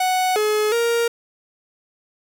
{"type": "tone with pitch steps", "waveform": "45% pulse", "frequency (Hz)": [741, 425, 467.5], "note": ["F#5", "G#4", "A#4"], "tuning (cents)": [2, 40, 5], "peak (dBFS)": -17, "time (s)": [0, 1.08], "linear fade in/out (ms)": 5, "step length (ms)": 360, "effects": []}